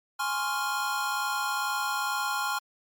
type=chord; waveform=square; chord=Db major seventh; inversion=second; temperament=equal; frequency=830.6 / 1046.5 / 1108.7 / 1396.9 Hz; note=Ab5 / C6 / Db6 / F6; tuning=0 / 0 / 0 / 0 cents; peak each=-34 / -34 / -38 / -32 dBFS; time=0.19-2.59 s; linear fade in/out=10 ms; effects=Opus 48 kbps